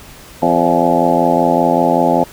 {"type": "harmonic tone with a mistuned harmonic", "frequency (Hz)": 85.2, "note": "F2", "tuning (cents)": -42, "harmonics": [2, 3, 4, 5, 6, 7, 8, 9, 10], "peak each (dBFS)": [-21, -17, -20, -23, -18, -20, -17, -20, -17], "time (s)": [0.42, 2.24], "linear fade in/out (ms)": 5, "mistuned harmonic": 6, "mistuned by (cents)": 52, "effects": ["pink hiss -38 dBFS RMS until 2.32 s"]}